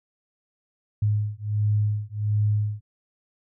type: beating tone pair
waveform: sine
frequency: 104.4 / 105.8 Hz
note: G#2 / G#2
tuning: +10 / +33 cents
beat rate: 1.4 Hz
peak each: -24 dBFS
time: 1.02-2.81 s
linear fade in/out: 5 ms
effects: none